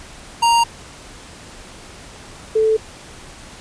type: tone pair in turn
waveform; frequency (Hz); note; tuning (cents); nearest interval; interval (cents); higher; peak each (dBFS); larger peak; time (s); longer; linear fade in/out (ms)
square / sine; 932.3 / 438.7; A#5 / A4; 0 / -5; octave + minor second; 1305; first; -12; neither; 0.42-0.64 / 2.55-2.77; neither; 10
effects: pink hiss -39 dBFS RMS until 3.6 s + resampled to 22050 Hz